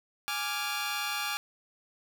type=chord; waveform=15% pulse; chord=D diminished; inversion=second; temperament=equal; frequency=830.6 / 1174.7 / 1396.9 Hz; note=Ab5 / D6 / F6; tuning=0 / 0 / 0 cents; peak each=-29 dBFS; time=0.28-1.37 s; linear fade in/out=0 ms; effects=none